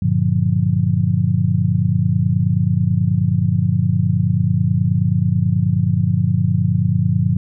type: chord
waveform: sine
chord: G minor seventh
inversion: none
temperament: just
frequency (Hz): 98 / 117.6 / 147 / 176.4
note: G2 / Bb2 / D3 / F3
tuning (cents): 0 / +16 / +2 / +18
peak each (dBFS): -19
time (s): 0.02-7.37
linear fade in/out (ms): 5
effects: none